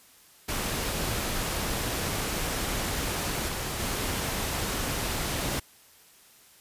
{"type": "noise with level steps", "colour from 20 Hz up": "pink", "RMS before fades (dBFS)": [-30, -32, -30], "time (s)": [0.48, 5.6], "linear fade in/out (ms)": 10, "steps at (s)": [3.47, 3.79], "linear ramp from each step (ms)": 20, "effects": ["white hiss -56 dBFS RMS until 6.6 s", "resampled to 32000 Hz"]}